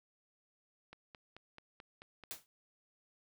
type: click train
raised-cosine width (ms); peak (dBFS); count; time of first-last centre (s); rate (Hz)
0.3; -35; 7; 0.93-2.237; 4.59
type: noise with exponential decay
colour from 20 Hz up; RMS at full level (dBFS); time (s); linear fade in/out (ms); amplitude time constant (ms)
white; -40; 2.31-2.46; 0; 32
effects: none